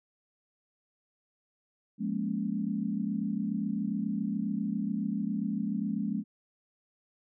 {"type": "chord", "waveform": "sine", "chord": "Bb minor seventh", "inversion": "second", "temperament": "equal with one note detuned", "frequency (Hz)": [174.61, 207.7, 235, 277.2], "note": ["F3", "Ab3", "Bb3", "Db4"], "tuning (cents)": [0, 0, 14, 0], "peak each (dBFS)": [-37, -31, -36, -37], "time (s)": [1.98, 6.24], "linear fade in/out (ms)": 50, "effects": []}